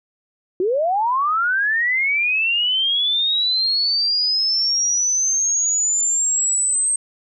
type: linear sweep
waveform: sine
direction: up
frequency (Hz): 346.7 to 8372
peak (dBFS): -16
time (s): 0.6-6.96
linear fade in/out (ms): 2
effects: none